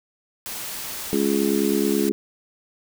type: noise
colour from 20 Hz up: white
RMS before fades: -32 dBFS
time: 0.46-2.09 s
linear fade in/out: 0 ms
type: harmonic tone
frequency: 69.3 Hz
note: C#2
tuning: in tune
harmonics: 3 / 4 / 5 / 6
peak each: -24 / -24 / -24 / -24 dBFS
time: 1.13-2.12 s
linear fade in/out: 0 ms
effects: none